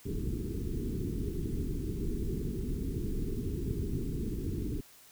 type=low-pass noise; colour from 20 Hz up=pink; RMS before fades=-34 dBFS; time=0.05-4.81 s; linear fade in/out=10 ms; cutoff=430 Hz; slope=96 dB/octave; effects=white hiss -57 dBFS RMS until 5.11 s